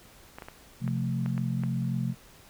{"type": "clicks", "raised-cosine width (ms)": 0.5, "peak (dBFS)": -25, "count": 7, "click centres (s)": [0.385, 0.422, 0.485, 0.878, 1.261, 1.379, 1.636]}
{"type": "chord", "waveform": "sine", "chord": "F major", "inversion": "second", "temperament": "equal", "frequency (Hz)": [130.81, 174.61, 220], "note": ["C3", "F3", "A3"], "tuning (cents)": [0, 0, 0], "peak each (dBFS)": [-29, -32, -33], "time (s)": [0.8, 2.15], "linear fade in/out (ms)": 50}
{"effects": ["pink hiss -54 dBFS RMS until 2.49 s"]}